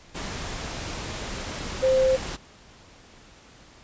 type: tone in noise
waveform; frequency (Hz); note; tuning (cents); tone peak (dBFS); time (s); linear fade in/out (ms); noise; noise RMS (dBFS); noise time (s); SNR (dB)
sine; 523.3; C5; 0; -17; 1.82-2.17; 20; pink; -33; 0.14-2.37; +13
effects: pink hiss -51 dBFS RMS until 3.83 s + resampled to 16000 Hz